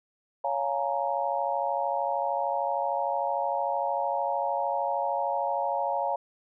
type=chord; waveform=sine; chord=Bb minor seventh; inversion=first; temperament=just; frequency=559.4 / 699.2 / 839.1 / 932.3 Hz; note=Db5 / F5 / Ab5 / Bb5; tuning=+16 / +2 / +18 / 0 cents; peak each=-31 dBFS; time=0.44-6.16 s; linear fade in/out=5 ms; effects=none